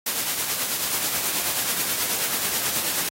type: noise with tremolo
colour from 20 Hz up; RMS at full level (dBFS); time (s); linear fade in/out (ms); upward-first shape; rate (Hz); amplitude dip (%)
white; -23; 0.06-3.09; 5; triangle; 9.3; 45
effects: high-pass 100 Hz 12 dB/octave + AAC 48 kbps